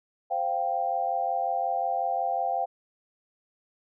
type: chord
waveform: sine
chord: C suspended fourth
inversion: none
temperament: equal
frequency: 523.3 / 698.5 / 784 Hz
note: C5 / F5 / G5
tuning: 0 / 0 / 0 cents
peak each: -34 / -28 / -28 dBFS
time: 0.3-2.66 s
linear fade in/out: 20 ms
effects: none